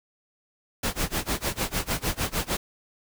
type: noise with tremolo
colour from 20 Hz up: pink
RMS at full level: -25 dBFS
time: 0.83-2.57 s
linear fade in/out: 5 ms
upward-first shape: sine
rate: 6.6 Hz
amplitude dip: 95%
effects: none